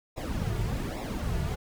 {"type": "noise with flanger", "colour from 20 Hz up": "brown", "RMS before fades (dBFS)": -31, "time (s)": [0.16, 1.56], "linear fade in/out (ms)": 20, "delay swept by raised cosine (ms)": [0.65, 3.85], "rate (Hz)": 1.2, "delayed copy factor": -0.75, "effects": []}